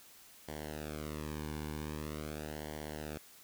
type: tone with flanger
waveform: sawtooth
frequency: 76 Hz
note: D#2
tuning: 40 cents flat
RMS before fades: -42 dBFS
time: 0.48-3.18 s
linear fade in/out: 5 ms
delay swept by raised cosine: 0.78 to 1.57 ms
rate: 0.44 Hz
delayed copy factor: -0.95
effects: white hiss -58 dBFS RMS until 3.43 s